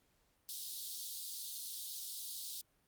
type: high-pass noise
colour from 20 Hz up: pink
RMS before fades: -44 dBFS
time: 0.49-2.61 s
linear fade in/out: 0 ms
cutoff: 3600 Hz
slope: 48 dB/octave
effects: pink hiss -75 dBFS RMS until 2.87 s + Opus 48 kbps